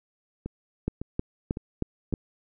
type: two click trains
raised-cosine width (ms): 3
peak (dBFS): -13 / -20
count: 5 / 4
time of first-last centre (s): 0.88-2.138 / 0.46-2.127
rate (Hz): 3.18 / 1.8
effects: none